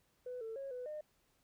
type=tone with pitch steps; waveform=sine; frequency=498.7 / 447.1 / 547 / 498.2 / 607 Hz; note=B4 / A4 / C#5 / B4 / D#5; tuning=+17 / +28 / -23 / +15 / -43 cents; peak=-40 dBFS; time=0.26-1.01 s; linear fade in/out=5 ms; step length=150 ms; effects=tanh soft clip ceiling -37 dBFS + pink hiss -75 dBFS RMS until 1.43 s